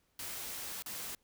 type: noise with dropouts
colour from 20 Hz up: white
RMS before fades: -42 dBFS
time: 0.19-1.15 s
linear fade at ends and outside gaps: 2 ms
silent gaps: 0.823-0.86 s
effects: pink hiss -75 dBFS RMS until 1.23 s